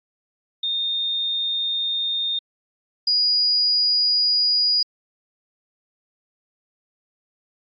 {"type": "tone pair in turn", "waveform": "sine", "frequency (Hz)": [3655, 4894], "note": ["A#7", "D#8"], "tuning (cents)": [-35, -29], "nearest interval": "perfect fourth", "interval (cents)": 506, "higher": "second", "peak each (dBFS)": [-21, -16], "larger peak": "second", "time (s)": [[0.63, 2.39], [3.07, 4.83]], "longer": "neither", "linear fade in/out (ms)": 5, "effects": ["AAC 64 kbps"]}